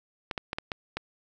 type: clicks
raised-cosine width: 0.3 ms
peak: -15 dBFS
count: 6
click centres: 0.312 / 0.378 / 0.531 / 0.585 / 0.718 / 0.97 s
effects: none